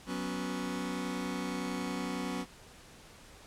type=chord; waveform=sawtooth; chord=F# suspended fourth; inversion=none; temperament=just; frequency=185 / 246.7 / 277.5 Hz; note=F#3 / B3 / C#4; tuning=0 / -2 / +2 cents; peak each=-34 dBFS; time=0.06-2.46 s; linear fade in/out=50 ms; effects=pink hiss -54 dBFS RMS until 3.46 s + low-pass 10000 Hz 12 dB/octave